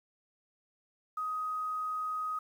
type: tone with quantisation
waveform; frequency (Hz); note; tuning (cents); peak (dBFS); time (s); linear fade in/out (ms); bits
sine; 1255; D#6; +15; -32; 1.17-2.39; 5; 10
effects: none